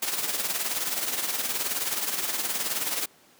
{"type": "noise with tremolo", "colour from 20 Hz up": "white", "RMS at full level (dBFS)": -26, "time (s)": [0.02, 3.06], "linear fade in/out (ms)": 5, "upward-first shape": "triangle", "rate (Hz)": 19, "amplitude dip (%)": 65, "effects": ["pink hiss -57 dBFS RMS until 3.39 s", "high-pass 200 Hz 12 dB/octave"]}